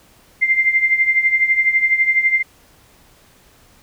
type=tone with tremolo; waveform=sine; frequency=2093 Hz; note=C7; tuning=in tune; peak=-9 dBFS; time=0.41-2.43 s; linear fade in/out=20 ms; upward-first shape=triangle; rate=12 Hz; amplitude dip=80%; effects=pink hiss -51 dBFS RMS until 3.82 s